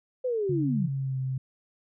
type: linear sweep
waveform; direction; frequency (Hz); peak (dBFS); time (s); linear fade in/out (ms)
sine; down; 520 to 154; -25; 0.24-0.88; 10
type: tone with pitch glide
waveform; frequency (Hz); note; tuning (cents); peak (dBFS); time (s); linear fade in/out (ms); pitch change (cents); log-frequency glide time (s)
sine; 141.5 to 131.26; C#3 to C3; +36 to +6; -27; 0.49-1.38; 5; -130; 0.72-1.18
effects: none